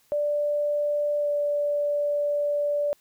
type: tone with pitch glide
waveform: sine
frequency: 587.3 to 582.9 Hz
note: D5 to D5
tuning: 0 to -13 cents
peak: -22 dBFS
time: 0.12-2.93 s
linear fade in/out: 0 ms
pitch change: -13 cents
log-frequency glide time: 1.19-1.29 s
effects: white hiss -63 dBFS RMS until 3 s